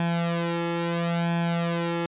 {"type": "tone with flanger", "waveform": "sawtooth", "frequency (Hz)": 169.7, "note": "F3", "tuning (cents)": -49, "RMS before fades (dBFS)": -26, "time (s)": [0, 2.06], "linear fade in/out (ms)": 2, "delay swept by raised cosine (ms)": [1.2, 2.3], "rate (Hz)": 0.74, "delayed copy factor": 0.8, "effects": ["resampled to 8000 Hz"]}